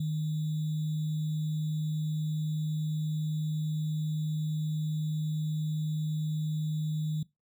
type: tone with sample-and-hold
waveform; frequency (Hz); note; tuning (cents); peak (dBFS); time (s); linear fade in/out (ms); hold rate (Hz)
sine; 154.7; D#3; -10; -28; 0-7.23; 5; 3675
effects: noise-tail reverb RT60 0.2 s tail -21 dB re dry